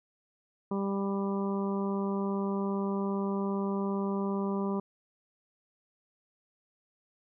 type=harmonic tone; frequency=197.5 Hz; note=G3; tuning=13 cents sharp; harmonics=1 / 2 / 3 / 4 / 5 / 6; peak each=-30 / -34 / -42 / -45 / -40 / -44 dBFS; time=0.71-4.8 s; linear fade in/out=5 ms; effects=none